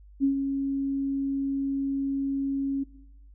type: tone with ADSR envelope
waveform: sine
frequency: 274.6 Hz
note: C#4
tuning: 16 cents flat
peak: -18 dBFS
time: 0.2-2.84 s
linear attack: 38 ms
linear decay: 110 ms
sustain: -7 dB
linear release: 13 ms
effects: noise-tail reverb RT60 0.8 s tail -18 dB re dry + added 50 Hz sine -48 dBFS peak until 3.34 s